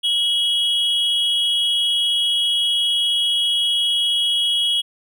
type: tone pair together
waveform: triangle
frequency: 2944 / 3305 Hz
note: F#7 / G#7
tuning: -9 / -9 cents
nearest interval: major second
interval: 200 cents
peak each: -21 / -16 dBFS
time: 0.03-4.82 s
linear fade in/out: 20 ms
effects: none